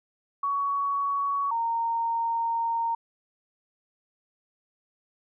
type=tone pair in turn; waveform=sine; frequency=1122 / 922.5 Hz; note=C#6 / A#5; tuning=+21 / -18 cents; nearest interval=minor third; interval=339 cents; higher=first; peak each=-24 / -24 dBFS; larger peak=neither; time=0.43-1.51 / 1.51-2.95 s; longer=second; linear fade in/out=5 ms; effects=none